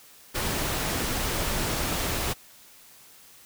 pink noise, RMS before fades -28 dBFS, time 0.34-2.34 s, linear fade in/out 20 ms, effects white hiss -52 dBFS RMS until 3.45 s

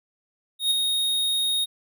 square tone with ADSR envelope, 3729 Hz, A#7, in tune, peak -18 dBFS, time 0.59-1.66 s, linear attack 120 ms, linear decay 10 ms, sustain -4 dB, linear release 26 ms, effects none

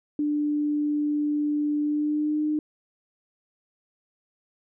sine tone with pitch glide, 296 to 303.4 Hz, D4 to D#4, +14 to -44 cents, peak -22 dBFS, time 0.19-2.59 s, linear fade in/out 2 ms, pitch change +42 cents, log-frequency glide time 1.81-2.44 s, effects none

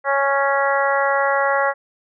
harmonic tone, 277.2 Hz, C#4, in tune, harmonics 2 / 3 / 4 / 5 / 6 / 7, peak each -20 / -22 / -23 / -24 / -25 / -25 dBFS, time 0.04-1.74 s, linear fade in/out 50 ms, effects none

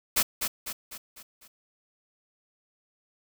white noise with echo, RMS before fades -23 dBFS, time 0.16-0.23 s, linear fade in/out 10 ms, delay 250 ms, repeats 5, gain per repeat -6 dB, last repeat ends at 1.48 s, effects none

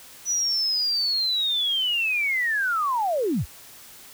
sine linear sweep, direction down, 5950 to 41.2 Hz, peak -21 dBFS, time 0.25-3.46 s, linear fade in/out 50 ms, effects white hiss -46 dBFS RMS until 4.13 s

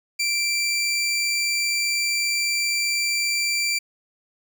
20% pulse tone, 2349 Hz, D7, in tune, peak -16 dBFS, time 0.19-3.79 s, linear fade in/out 10 ms, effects none

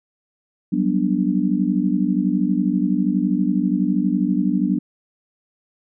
sine chord, G major seventh, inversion third, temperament just, 183.75 / 196 / 245 / 294 Hz, F#3 / G3 / B3 / D4, -12 / 0 / -14 / +2 cents, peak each -22 dBFS, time 0.72-4.79 s, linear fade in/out 10 ms, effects none

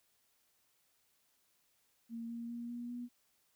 sine tone with pitch steps, 230.7 / 233.7 / 236.6 / 239.7 / 242.7 Hz, A#3 / A#3 / A#3 / A#3 / B3, -18 / +5 / +26 / +48 / -30 cents, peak -40 dBFS, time 2.09-3.09 s, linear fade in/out 50 ms, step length 200 ms, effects white hiss -75 dBFS RMS until 3.55 s

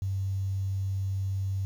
sine tone, 96.7 Hz, G2, 23 cents flat, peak -27 dBFS, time 0.02-1.65 s, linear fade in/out 0 ms, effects 9-bit

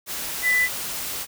sine tone in noise, 1993 Hz, B6, 15 cents sharp, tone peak -17 dBFS, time 0.42-0.69 s, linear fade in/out 50 ms, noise white, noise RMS -30 dBFS, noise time 0.06-1.27 s, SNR +10 dB, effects none

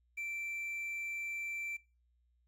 triangle tone with quantisation, 2342 Hz, D7, 5 cents flat, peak -36 dBFS, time 0.17-1.77 s, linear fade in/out 10 ms, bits 11, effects noise-tail reverb RT60 0.3 s tail -22 dB re dry + added 60 Hz sine -70 dBFS peak until 2.47 s

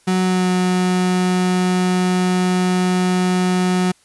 35% pulse tone with pitch glide, 185 to 182.45 Hz, F#3 to F#3, 0 to -24 cents, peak -13 dBFS, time 0.07-3.92 s, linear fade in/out 10 ms, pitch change -24 cents, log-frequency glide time 0.23-0.49 s, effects white hiss -55 dBFS RMS until 4.04 s + resampled to 24000 Hz

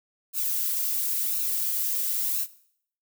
violet noise with flanger, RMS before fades -27 dBFS, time 0.33-2.47 s, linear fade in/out 50 ms, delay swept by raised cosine 0.73 to 2.93 ms, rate 0.96 Hz, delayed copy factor +0.5, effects noise-tail reverb RT60 0.6 s tail -17 dB re dry

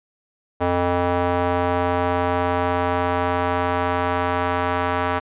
square tone with band-pass filter sweep, 88.3 Hz, F2, 20 cents sharp, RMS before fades -21 dBFS, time 0.6-5.2 s, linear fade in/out 20 ms, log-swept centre 720 to 1100 Hz, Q 1.2, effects resampled to 8000 Hz

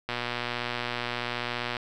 click train, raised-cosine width 0.3 ms, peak -14 dBFS, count 204, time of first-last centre 0.09-1.768 s, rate 121 Hz, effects none

